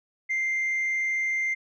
sine tone with frequency modulation, 2093 Hz, C7, in tune, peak -22 dBFS, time 0.29-1.55 s, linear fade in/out 20 ms, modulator 73.1 Hz, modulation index 0.34, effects tanh soft clip ceiling -22 dBFS

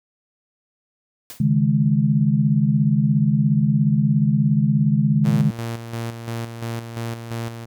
white noise with exponential decay, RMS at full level -33 dBFS, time 1.3-1.49 s, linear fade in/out 0 ms, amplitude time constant 40 ms
sine chord, C# suspended second, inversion none, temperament equal with one note detuned, 138.59 / 155.56 / 209.8 Hz, C#3 / D#3 / G#3, 0 / 0 / +18 cents, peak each -19 dBFS, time 1.4-5.51 s, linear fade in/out 5 ms
sawtooth tone with tremolo, 115.8 Hz, A#2, 11 cents flat, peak -21 dBFS, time 5.24-7.66 s, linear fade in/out 20 ms, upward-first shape square, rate 2.9 Hz, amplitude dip 55%
effects none

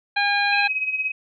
harmonic tone, 811 Hz, G#5, 41 cents flat, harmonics 1 / 2 / 3 / 4 / 5, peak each -23 / -22 / -24 / -35 / -27 dBFS, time 0.16-0.68 s, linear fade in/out 10 ms
sine tone with tremolo, 2538 Hz, D#7, 34 cents sharp, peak -19 dBFS, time 0.52-1.12 s, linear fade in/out 10 ms, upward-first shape sine, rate 17 Hz, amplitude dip 65%
effects none

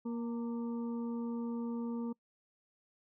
harmonic tone with a mistuned harmonic, 234.8 Hz, A#3, 13 cents sharp, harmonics 1 / 2 / 4 / 5, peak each -35 / -44 / -51 / -56 dBFS, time 0.05-2.13 s, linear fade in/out 10 ms, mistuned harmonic 4, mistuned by -39 cents, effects noise-tail reverb RT60 0.1 s tail -25 dB re dry

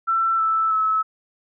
sine tone with pitch steps, 1340 / 1318.5 / 1297.3 Hz, E6 / E6 / E6, +28 / 0 / -28 cents, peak -17 dBFS, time 0.07-1.03 s, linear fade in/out 20 ms, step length 320 ms, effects none

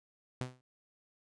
sawtooth tone with exponential decay, 126.8 Hz, B2, 46 cents sharp, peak -28 dBFS, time 0.41-0.61 s, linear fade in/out 0 ms, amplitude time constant 42 ms, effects resampled to 22050 Hz

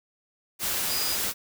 sine tone in noise, 4910 Hz, D#8, 24 cents flat, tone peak -30 dBFS, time 0.87-1.18 s, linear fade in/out 50 ms, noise white, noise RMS -28 dBFS, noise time 0.59-1.34 s, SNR -5 dB, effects none

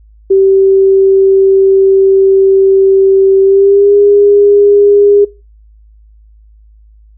sine tone with pitch glide, 387 to 406.9 Hz, G4 to G#4, -22 to -35 cents, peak -3 dBFS, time 0.3-5.25 s, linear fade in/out 10 ms, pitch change +87 cents, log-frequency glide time 3.42-3.95 s, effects noise-tail reverb RT60 0.3 s tail -22 dB re dry + added 53 Hz sine -38 dBFS peak until 7.17 s

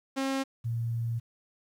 sawtooth / sine tone pair in turn, 269.2 / 116.1 Hz, C4 / A#2, +49 / -7 cents, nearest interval octave + minor third, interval 1456 cents, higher first, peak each -24 / -28 dBFS, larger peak first, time 0.16-0.44 / 0.64-1.2 s, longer second, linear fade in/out 20 ms, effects low-pass 9000 Hz 12 dB/octave + 10-bit

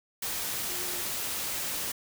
sine tone in noise, 356.3 Hz, F4, 35 cents sharp, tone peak -44 dBFS, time 0.69-1.02 s, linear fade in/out 5 ms, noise white, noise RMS -33 dBFS, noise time 0.22-1.92 s, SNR -14 dB, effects none

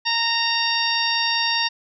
harmonic tone, 925 Hz, A#5, 14 cents flat, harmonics 1 / 2 / 3 / 4 / 5 / 6, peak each -26 / -26 / -26 / -26 / -26 / -26 dBFS, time 0.05-1.69 s, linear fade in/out 20 ms, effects none

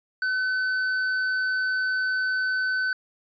triangle tone with hard clipping, 1515 Hz, F#6, 40 cents sharp, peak -24 dBFS, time 0.22-2.93 s, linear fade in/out 2 ms, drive 8 dB, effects resampled to 16000 Hz

